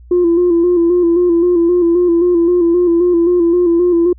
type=tone with vibrato; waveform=sine; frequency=346.5 Hz; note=F4; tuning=14 cents flat; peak=-7 dBFS; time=0.11-4.13 s; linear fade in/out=5 ms; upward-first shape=square; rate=3.8 Hz; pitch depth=43 cents each way; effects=tanh soft clip ceiling -5 dBFS + added 60 Hz sine -36 dBFS peak until 4.18 s